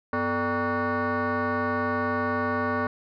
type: tone with frequency modulation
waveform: sine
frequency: 440 Hz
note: A4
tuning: in tune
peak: -22 dBFS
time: 0.13-2.87 s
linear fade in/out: 2 ms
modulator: 344 Hz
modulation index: 3.3
effects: tanh soft clip ceiling -20 dBFS